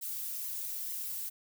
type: noise with flanger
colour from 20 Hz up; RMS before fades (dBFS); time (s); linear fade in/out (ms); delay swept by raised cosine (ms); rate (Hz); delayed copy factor
violet; -38; 0.01-1.3; 20; 0.96 to 4.26; 2.2; +1
effects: none